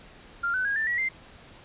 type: tone with pitch steps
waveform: sine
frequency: 1393 / 1510.3 / 1637.5 / 1775.5 / 1925 / 2087 Hz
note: F6 / F#6 / G#6 / A6 / B6 / C7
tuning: -5 / +35 / -25 / +15 / -45 / -5 cents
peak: -24 dBFS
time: 0.43-1.09 s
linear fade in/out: 10 ms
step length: 110 ms
effects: pink hiss -50 dBFS RMS until 1.64 s + resampled to 8000 Hz